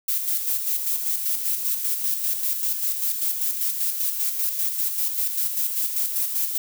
violet noise with tremolo, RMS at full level -23 dBFS, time 0.08-6.58 s, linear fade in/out 5 ms, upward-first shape square, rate 5.1 Hz, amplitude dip 45%, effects none

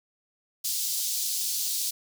pink high-pass noise, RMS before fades -29 dBFS, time 0.64-1.91 s, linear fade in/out 10 ms, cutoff 4300 Hz, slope 24 dB/octave, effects none

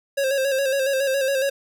square tone with vibrato, 541 Hz, C#5, 42 cents flat, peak -20 dBFS, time 0.17-1.5 s, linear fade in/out 10 ms, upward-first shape square, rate 7.2 Hz, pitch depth 44 cents each way, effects none

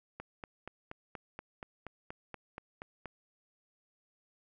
click train, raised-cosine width 0.5 ms, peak -27 dBFS, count 13, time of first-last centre 0.2-3.057 s, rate 4.2 Hz, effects none

